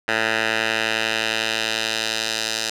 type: tone with band-pass filter sweep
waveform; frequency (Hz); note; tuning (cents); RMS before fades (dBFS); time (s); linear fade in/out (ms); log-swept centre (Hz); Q
10% pulse; 111.3; A2; +20; -23; 0.08-2.7; 5; 1900 to 4900; 1.3
effects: none